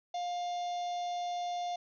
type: harmonic tone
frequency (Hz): 706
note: F5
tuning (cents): +19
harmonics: 1 / 3 / 4 / 5 / 6 / 7 / 8 / 9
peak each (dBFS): -33 / -55 / -57 / -48 / -55 / -62 / -57 / -58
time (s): 0.14-1.76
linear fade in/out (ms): 5
effects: none